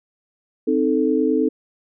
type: chord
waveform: sine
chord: A diminished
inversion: first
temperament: equal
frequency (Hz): 261.6 / 311.1 / 440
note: C4 / Eb4 / A4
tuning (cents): 0 / 0 / 0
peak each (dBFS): -20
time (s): 0.67-1.49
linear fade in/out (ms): 10
effects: none